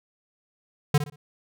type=tone with echo; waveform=square; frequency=146.83 Hz; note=D3; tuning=in tune; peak=-16 dBFS; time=0.94-0.98 s; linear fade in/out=5 ms; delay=60 ms; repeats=3; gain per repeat=-11 dB; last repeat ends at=1.16 s; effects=none